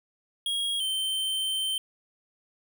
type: tone pair in turn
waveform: square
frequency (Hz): 3285 / 3107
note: G#7 / G7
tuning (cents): -20 / -16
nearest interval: minor second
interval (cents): 96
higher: first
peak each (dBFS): -27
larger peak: neither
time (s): 0.46-0.8 / 0.8-1.78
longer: second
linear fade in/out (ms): 2
effects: none